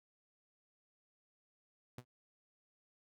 sawtooth tone with exponential decay, 123.47 Hz, B2, in tune, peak -40 dBFS, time 1.98-2.05 s, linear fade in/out 5 ms, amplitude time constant 15 ms, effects none

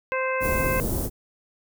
harmonic tone, 521 Hz, C5, 7 cents flat, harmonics 1 / 2 / 3 / 4 / 5, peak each -26 / -29 / -31 / -32 / -33 dBFS, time 0.12-0.8 s, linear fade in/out 0 ms
pink band-stop noise, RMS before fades -26 dBFS, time 0.4-1.1 s, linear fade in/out 50 ms, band 490 to 12000 Hz, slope 12 dB/octave
effects none

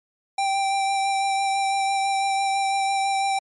square tone with vibrato, 784 Hz, G5, in tune, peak -21 dBFS, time 0.38-3.39 s, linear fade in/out 5 ms, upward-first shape sine, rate 6 Hz, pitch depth 14 cents each way, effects MP3 48 kbps

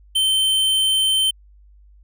square tone, 3098 Hz, G7, 21 cents flat, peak -16 dBFS, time 0.15-1.31 s, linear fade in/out 10 ms, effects added 50 Hz sine -46 dBFS peak until 2.03 s

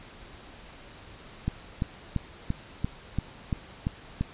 click train, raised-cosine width 5 ms, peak -14 dBFS, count 9, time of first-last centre 1.48-4.21 s, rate 2.93 Hz, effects pink hiss -48 dBFS RMS until 4.33 s + resampled to 8000 Hz

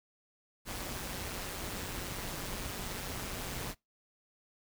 pink noise with amplitude modulation, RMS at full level -37 dBFS, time 0.65-3.75 s, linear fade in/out 50 ms, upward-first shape sine, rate 187 Hz, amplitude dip 60%, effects noise-tail reverb RT60 0.2 s tail -24 dB re dry

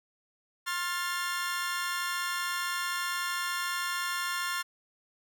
sawtooth chord, F major, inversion second, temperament equal with one note detuned, 1066 / 1396.9 / 1760 Hz, C6 / F6 / A6, +32 / 0 / 0 cents, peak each -31 / -31 / -32 dBFS, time 0.66-4.63 s, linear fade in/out 20 ms, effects none

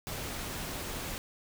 pink noise, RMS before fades -38 dBFS, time 0.07-1.18 s, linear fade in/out 0 ms, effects none

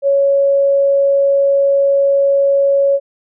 sine tone, 556 Hz, C#5, 5 cents sharp, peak -9 dBFS, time 0.02-3 s, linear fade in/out 50 ms, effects none

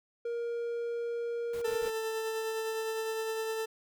triangle tone, 470.3 Hz, A#4, 15 cents sharp, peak -30 dBFS, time 0.25-1.88 s, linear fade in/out 5 ms
pink noise bursts, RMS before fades -49 dBFS, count 3, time 1.53-1.901 s, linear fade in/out 5 ms, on 89 ms, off 52 ms
40% pulse tone with tremolo, 443.6 Hz, A4, 14 cents sharp, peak -30 dBFS, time 1.64-3.66 s, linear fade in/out 10 ms, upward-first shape triangle, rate 9.8 Hz, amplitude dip 30%
effects none

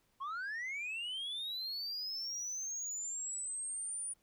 sine linear sweep, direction up, 1046.5 to 9530 Hz, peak -35 dBFS, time 0.2-4.14 s, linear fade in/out 20 ms, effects tanh soft clip ceiling -37 dBFS + pink hiss -75 dBFS RMS until 4.22 s

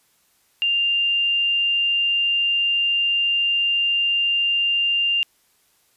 sine tone, 2794 Hz, F7, in tune, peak -17 dBFS, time 0.62-5.23 s, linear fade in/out 0 ms, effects white hiss -62 dBFS RMS until 5.96 s + resampled to 32000 Hz

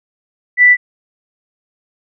sine tone, 1975.5 Hz, B6, in tune, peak -4 dBFS, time 0.57-0.77 s, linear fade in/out 50 ms, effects none

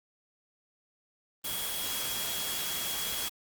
sine tone in noise, 3315 Hz, G#7, 4 cents flat, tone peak -38 dBFS, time 1.44-3.29 s, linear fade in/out 10 ms, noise white, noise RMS -34 dBFS, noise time 1.44-3.29 s, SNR -7 dB, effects Opus 24 kbps

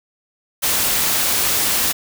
white noise, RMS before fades -18 dBFS, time 0.62-1.93 s, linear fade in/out 20 ms, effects none

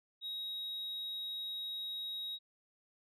sine tone, 3797 Hz, A#7, 31 cents sharp, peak -36 dBFS, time 0.21-2.39 s, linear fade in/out 50 ms, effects tanh soft clip ceiling -37 dBFS

